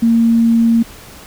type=tone; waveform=sine; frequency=230 Hz; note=A#3; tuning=23 cents flat; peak=-8 dBFS; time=0.02-0.83 s; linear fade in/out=10 ms; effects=pink hiss -37 dBFS RMS until 1.26 s